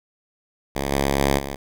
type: tone with level steps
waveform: 5% pulse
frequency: 69.3 Hz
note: C#2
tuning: in tune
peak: -12 / -8 / -6 / -17 dBFS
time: 0.75-1.56 s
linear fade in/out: 10 ms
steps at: 0.91 / 1.19 / 1.38 s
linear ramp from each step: 10 ms
effects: none